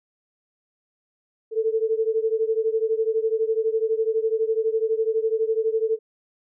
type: beating tone pair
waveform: sine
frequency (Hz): 440 / 452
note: A4 / A4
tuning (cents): 0 / +47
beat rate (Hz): 12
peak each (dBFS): -22 / -24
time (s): 1.51-5.99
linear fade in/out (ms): 50
effects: none